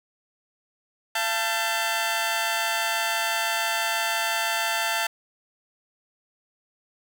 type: tone cluster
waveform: 15% pulse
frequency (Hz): 681 / 886 / 1562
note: F5 / A5 / G6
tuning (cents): -44 / +12 / -7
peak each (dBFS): -22 / -20 / -24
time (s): 1.15-5.07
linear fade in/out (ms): 5
effects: none